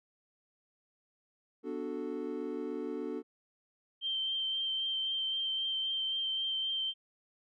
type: chord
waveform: triangle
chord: B minor seventh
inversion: none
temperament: equal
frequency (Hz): 246.9 / 293.7 / 370 / 440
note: B3 / D4 / F#4 / A4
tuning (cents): 0 / 0 / 0 / 0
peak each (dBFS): -40 / -38 / -39 / -38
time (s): 1.63-3.23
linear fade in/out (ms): 50
type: tone with vibrato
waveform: sine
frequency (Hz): 3136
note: G7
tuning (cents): 0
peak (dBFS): -31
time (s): 4.01-6.94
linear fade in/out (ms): 50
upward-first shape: sine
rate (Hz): 3.8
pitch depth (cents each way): 13
effects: none